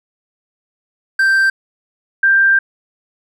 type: tone pair in turn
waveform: triangle / sine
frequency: 1568 / 1581.6 Hz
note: G6 / G6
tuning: 0 / +15 cents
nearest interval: unison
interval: 15 cents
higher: second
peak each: -8 dBFS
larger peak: neither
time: 1.19-1.5 / 2.23-2.59 s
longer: second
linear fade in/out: 5 ms
effects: none